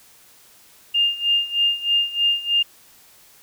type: tone with tremolo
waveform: sine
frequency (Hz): 2812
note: F7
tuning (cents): +11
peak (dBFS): -14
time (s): 0.94-2.63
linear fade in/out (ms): 10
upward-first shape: sine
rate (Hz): 3.2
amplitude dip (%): 85
effects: white hiss -51 dBFS RMS until 3.42 s